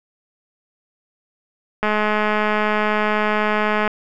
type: click train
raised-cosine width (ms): 0.5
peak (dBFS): -5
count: 435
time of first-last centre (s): 1.83-3.877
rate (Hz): 212
effects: none